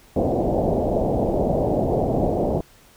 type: low-pass noise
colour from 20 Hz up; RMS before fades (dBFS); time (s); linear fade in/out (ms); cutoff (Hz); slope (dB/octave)
white; -21; 0.16-2.61; 5; 720; 48
effects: pink hiss -52 dBFS RMS until 2.96 s